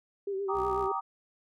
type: tone with vibrato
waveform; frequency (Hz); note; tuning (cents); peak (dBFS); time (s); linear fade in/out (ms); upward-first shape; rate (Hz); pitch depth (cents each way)
sine; 392; G4; 0; -30; 0.27-0.92; 5; sine; 8.1; 46
type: chord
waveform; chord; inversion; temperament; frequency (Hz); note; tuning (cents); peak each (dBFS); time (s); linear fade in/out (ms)
sine; Eb major seventh; first; just; 777.8 / 933.4 / 1166.7 / 1244.5; G5 / Bb5 / D6 / Eb6; -14 / +2 / -12 / 0; -35; 0.48-1.01; 20
type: tone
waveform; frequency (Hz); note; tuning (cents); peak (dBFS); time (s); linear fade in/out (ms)
sawtooth; 62.5; B1; +21; -38; 0.53-0.89; 50
effects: none